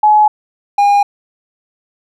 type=tone pair in turn; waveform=sine / triangle; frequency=848 / 811.9 Hz; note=G#5 / G#5; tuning=+36 / -39 cents; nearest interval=minor second; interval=75 cents; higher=first; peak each=-5 dBFS; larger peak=neither; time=0.03-0.28 / 0.78-1.03 s; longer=neither; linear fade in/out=5 ms; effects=none